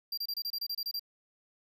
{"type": "tone bursts", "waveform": "square", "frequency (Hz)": 4742, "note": "D8", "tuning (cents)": 16, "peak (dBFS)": -33, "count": 11, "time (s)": [0.12, 0.995], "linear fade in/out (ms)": 5, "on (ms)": 55, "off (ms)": 27, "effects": []}